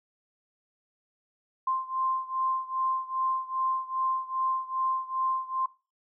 sine beating tone pair, 1046.5 / 1049 Hz, C6 / C6, 0 / +4 cents, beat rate 2.5 Hz, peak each -29 / -31 dBFS, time 1.67-5.66 s, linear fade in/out 5 ms, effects noise-tail reverb RT60 0.3 s tail -19 dB re dry

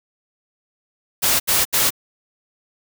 white noise bursts, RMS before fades -17 dBFS, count 3, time 1.22-1.906 s, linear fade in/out 20 ms, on 180 ms, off 73 ms, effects none

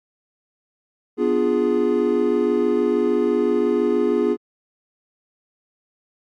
triangle chord, B diminished seventh, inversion none, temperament equal, 246.9 / 293.7 / 349.2 / 415.3 Hz, B3 / D4 / F4 / Ab4, 0 / 0 / 0 / 0 cents, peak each -21 / -24 / -20 / -18 dBFS, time 1.17-4.37 s, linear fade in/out 50 ms, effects Opus 48 kbps

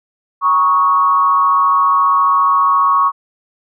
sine tone with frequency modulation, 1108.7 Hz, C#6, in tune, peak -9 dBFS, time 0.41-3.12 s, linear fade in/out 50 ms, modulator 156 Hz, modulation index 0.58, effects none

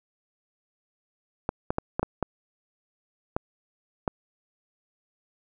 clicks, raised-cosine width 1 ms, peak -11 dBFS, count 8, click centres 1.491 / 1.705 / 1.784 / 1.995 / 2.03 / 2.227 / 3.365 / 4.078 s, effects none

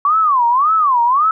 sine tone with vibrato, 1108.7 Hz, C#6, in tune, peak -10 dBFS, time 0.05-1.31 s, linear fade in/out 2 ms, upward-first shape sine, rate 1.8 Hz, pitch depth 290 cents each way, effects none

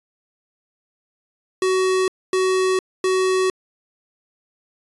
square tone bursts, 374.6 Hz, F#4, 21 cents sharp, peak -17 dBFS, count 3, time 1.62-3.5 s, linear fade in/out 2 ms, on 460 ms, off 250 ms, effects resampled to 24000 Hz

